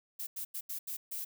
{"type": "noise bursts at uneven times", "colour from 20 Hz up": "violet", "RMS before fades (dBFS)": -39, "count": 6, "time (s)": [[0.19, 0.27], [0.36, 0.45], [0.54, 0.61], [0.69, 0.79], [0.87, 0.97], [1.11, 1.25]], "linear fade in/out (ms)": 10, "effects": []}